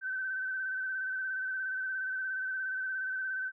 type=tone with vibrato; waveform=sine; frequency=1534 Hz; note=G6; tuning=38 cents flat; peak=-32 dBFS; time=0.01-3.52 s; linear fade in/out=50 ms; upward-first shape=square; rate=17 Hz; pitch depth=23 cents each way; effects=none